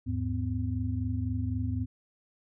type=tone cluster; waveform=sine; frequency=81 / 104.9 / 254 Hz; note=E2 / G#2 / B3; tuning=-30 / +18 / +49 cents; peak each=-33 / -31 / -34 dBFS; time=0.06-1.86 s; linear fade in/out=20 ms; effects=none